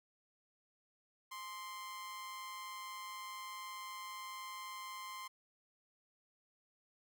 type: tone with amplitude modulation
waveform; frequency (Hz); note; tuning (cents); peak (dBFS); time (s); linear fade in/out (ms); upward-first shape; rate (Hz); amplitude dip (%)
sawtooth; 1046.5; C6; 0; -39; 1.31-5.28; 10; sine; 196; 45
effects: none